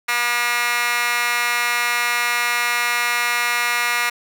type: tone with high-pass filter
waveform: 15% pulse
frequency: 240 Hz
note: B3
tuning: 49 cents flat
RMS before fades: -20 dBFS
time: 0.08-4.1 s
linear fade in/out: 10 ms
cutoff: 1600 Hz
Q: 5.2
effects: none